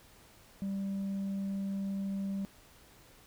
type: tone with tanh clipping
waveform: triangle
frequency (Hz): 196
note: G3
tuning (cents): 0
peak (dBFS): -33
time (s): 0.62-2.45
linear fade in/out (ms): 0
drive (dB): 7
effects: pink hiss -59 dBFS RMS until 3.26 s